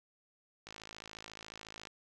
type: click train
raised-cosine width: 0.2 ms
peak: -29 dBFS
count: 66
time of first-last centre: 0.67-1.871 s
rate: 54.1 Hz
effects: none